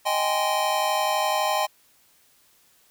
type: chord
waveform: square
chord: Ab major seventh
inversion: second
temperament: just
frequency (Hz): 623 / 778.7 / 830.6 / 1038.3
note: Eb5 / G5 / Ab5 / C6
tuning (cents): +2 / -12 / 0 / -14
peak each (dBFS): -28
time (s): 0.05-1.67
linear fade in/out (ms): 20
effects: white hiss -60 dBFS RMS until 2.9 s